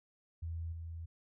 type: tone with level steps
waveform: sine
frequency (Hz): 82.8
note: E2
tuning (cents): +8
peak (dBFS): -37 / -41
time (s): 0.42-1.06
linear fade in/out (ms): 10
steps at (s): 0.72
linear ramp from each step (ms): 10
effects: none